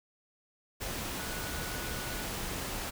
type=tone in noise; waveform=sine; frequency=1471 Hz; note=F#6; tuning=11 cents flat; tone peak=-45 dBFS; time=1.18-2.25 s; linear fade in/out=20 ms; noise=pink; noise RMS=-37 dBFS; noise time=0.8-2.91 s; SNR=-11 dB; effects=none